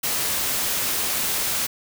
white noise, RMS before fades -24 dBFS, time 0.03-1.67 s, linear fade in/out 10 ms, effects none

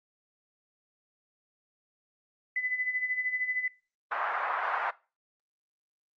sine tone with tremolo, 2006 Hz, B6, 26 cents sharp, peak -26 dBFS, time 2.56-3.68 s, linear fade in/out 2 ms, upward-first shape sine, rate 13 Hz, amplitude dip 70%
white band-pass noise, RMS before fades -31 dBFS, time 4.11-4.91 s, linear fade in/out 10 ms, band 720 to 1500 Hz, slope 24 dB/octave
effects noise-tail reverb RT60 0.3 s tail -19 dB re dry + Opus 24 kbps

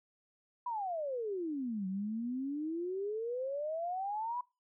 sine exponential two-way sweep, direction down then up, 1000 to 185 to 1000 Hz, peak -34 dBFS, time 0.66-4.41 s, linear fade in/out 5 ms, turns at 1.87 s, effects noise-tail reverb RT60 0.3 s tail -24 dB re dry

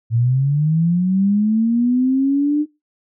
sine linear sweep, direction up, 111.9 to 302.6 Hz, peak -13 dBFS, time 0.1-2.66 s, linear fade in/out 50 ms, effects noise-tail reverb RT60 0.2 s tail -20 dB re dry

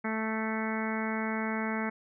harmonic tone, 220 Hz, A3, in tune, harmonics 1 / 2 / 3 / 4 / 5 / 6 / 7 / 8 / 9 / 10, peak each -32 / -39 / -41 / -39 / -44 / -41 / -41 / -43 / -41 / -41 dBFS, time 0.04-1.9 s, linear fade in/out 10 ms, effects none

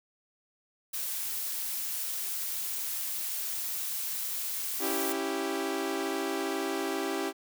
blue noise, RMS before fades -34 dBFS, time 0.93-5.13 s, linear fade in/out 10 ms
sawtooth chord, C# diminished, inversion none, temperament equal, 277.2 / 329.6 / 392 Hz, C#4 / E4 / G4, 0 / 0 / 0 cents, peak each -32 / -31 / -29 dBFS, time 4.79-7.33 s, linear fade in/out 50 ms
effects none

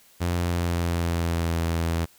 sawtooth tone with pitch glide, 87.31 to 83.27 Hz, F2 to E2, 0 to +18 cents, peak -19 dBFS, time 0.2-2.06 s, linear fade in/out 20 ms, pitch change -82 cents, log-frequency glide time 0.34-1.6 s, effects white hiss -56 dBFS RMS until 2.18 s

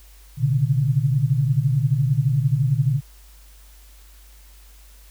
sine tone cluster, 121.3 / 136.1 / 147.6 Hz, B2 / C#3 / D3, -31 / -31 / +9 cents, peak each -21 dBFS, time 0.37-3.01 s, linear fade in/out 50 ms, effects added 50 Hz sine -45 dBFS peak until 5.1 s + white hiss -53 dBFS RMS until 5.1 s

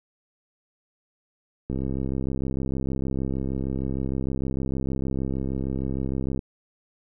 click train, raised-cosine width 3 ms, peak -16 dBFS, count 313, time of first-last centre 1.7-6.392 s, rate 66.5 Hz, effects none

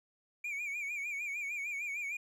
triangle tone with vibrato, 2329 Hz, D7, 15 cents flat, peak -34 dBFS, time 0.44-2.17 s, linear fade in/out 5 ms, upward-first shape sine, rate 6.6 Hz, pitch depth 92 cents each way, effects none

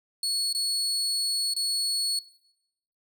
30% pulse tone with dropouts, 4380 Hz, C#8, 22 cents flat, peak -23 dBFS, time 0.23-2.19 s, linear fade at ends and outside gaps 2 ms, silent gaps 0.528-0.548 / 1.537-1.564 s, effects noise-tail reverb RT60 0.8 s tail -18 dB re dry

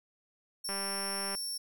25% pulse tone, 5450 Hz, F8, 43 cents flat, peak -30 dBFS, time 0.64-1.58 s, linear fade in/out 10 ms
click train, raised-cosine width 0.5 ms, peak -25 dBFS, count 131, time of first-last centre 0.69-1.35 s, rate 197 Hz
effects none

